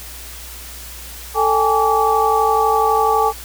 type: tone cluster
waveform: sine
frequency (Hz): 441.7 / 801 / 853 / 1152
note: A4 / G5 / G#5 / D6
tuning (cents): +7 / +37 / +46 / -34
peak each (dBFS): -18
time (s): 1.34-3.33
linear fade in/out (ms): 50
effects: added 60 Hz sine -36 dBFS peak until 3.44 s + white hiss -35 dBFS RMS until 3.44 s